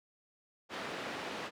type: band-pass noise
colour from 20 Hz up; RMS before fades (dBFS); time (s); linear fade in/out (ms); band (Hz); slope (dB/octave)
pink; -41; 0.69-1.51; 50; 290 to 3300; 12
effects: none